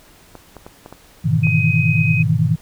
clicks, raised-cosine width 1 ms, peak -21 dBFS, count 6, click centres 0.353 / 0.567 / 0.665 / 0.861 / 0.926 / 1.47 s
sine chord, E major seventh, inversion first, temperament equal, 103.83 / 123.47 / 155.56 / 164.81 Hz, G#2 / B2 / D#3 / E3, 0 / 0 / 0 / 0 cents, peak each -20 / -19 / -17 / -20 dBFS, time 1.24-2.56 s, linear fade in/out 20 ms
sine tone, 2515 Hz, D#7, 18 cents sharp, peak -19 dBFS, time 1.43-2.23 s, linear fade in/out 10 ms
effects pink hiss -48 dBFS RMS until 2.61 s

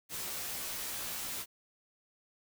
white noise with comb filter, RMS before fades -39 dBFS, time 0.09-1.46 s, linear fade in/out 50 ms, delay 15 ms, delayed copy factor -0.8, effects none

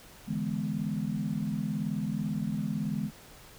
sine chord, E dominant seventh, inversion third, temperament equal, 146.83 / 164.81 / 207.7 / 246.9 Hz, D3 / E3 / G#3 / B3, 0 / 0 / 0 / 0 cents, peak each -36 / -35 / -32 / -37 dBFS, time 0.26-3.11 s, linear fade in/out 50 ms, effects pink hiss -52 dBFS RMS until 3.58 s

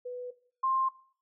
sine tone pair in turn, 495 / 1055.9 Hz, B4 / C6, +4 / +15 cents, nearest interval octave + minor second, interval 1311 cents, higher second, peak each -35 / -25 dBFS, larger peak second, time 0.05-0.31 / 0.63-0.89 s, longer neither, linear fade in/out 10 ms, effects noise-tail reverb RT60 0.5 s tail -17 dB re dry

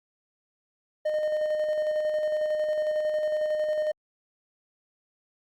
triangle tone with tremolo, 612 Hz, D#5, 29 cents flat, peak -21 dBFS, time 1.05-3.92 s, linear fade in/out 10 ms, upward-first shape square, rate 11 Hz, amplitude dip 30%, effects Opus 48 kbps

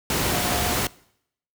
sine tone in noise, 715 Hz, F5, 41 cents sharp, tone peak -31 dBFS, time 0.32-0.75 s, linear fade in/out 2 ms, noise pink, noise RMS -23 dBFS, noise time 0.1-0.87 s, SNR -11 dB, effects noise-tail reverb RT60 0.7 s tail -22 dB re dry + high-pass 60 Hz 12 dB/octave

